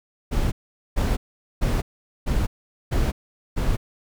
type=noise bursts; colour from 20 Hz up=brown; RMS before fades=-21 dBFS; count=6; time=0.31-3.77 s; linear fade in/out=20 ms; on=210 ms; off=440 ms; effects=none